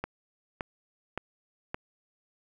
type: click train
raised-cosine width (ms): 0.5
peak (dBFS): -17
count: 4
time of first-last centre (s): 0.04-1.745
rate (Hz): 1.76
effects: 9-bit